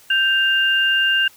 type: tone pair together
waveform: sine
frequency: 1565.2 / 2801 Hz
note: G6 / F7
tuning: -3 / +4 cents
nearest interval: minor seventh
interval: 1007 cents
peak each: -17 dBFS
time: 0.1-1.28 s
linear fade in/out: 5 ms
effects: white hiss -49 dBFS RMS until 1.36 s